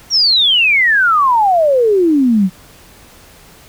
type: exponential sweep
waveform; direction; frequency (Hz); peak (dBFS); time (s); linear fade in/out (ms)
sine; down; 5750 to 178.3; -8; 0.1-2.5; 50
effects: pink hiss -42 dBFS RMS until 3.68 s